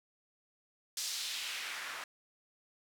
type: noise with band-pass filter sweep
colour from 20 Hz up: white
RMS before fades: -40 dBFS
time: 0.97-2.04 s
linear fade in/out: 2 ms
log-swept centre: 5600 to 1300 Hz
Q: 1.4
effects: none